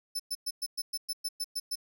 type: tone bursts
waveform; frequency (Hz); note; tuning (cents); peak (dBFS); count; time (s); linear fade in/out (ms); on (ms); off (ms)
sawtooth; 5274; E8; 0; -28; 11; 0.15-1.756; 10; 46; 110
effects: none